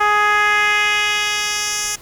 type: tone with band-pass filter sweep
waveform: 10% pulse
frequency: 417.3 Hz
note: G#4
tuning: 8 cents sharp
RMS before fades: -17 dBFS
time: 0-1.96 s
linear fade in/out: 10 ms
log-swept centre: 1100 to 7200 Hz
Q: 1.4
effects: pink hiss -43 dBFS RMS until 2.01 s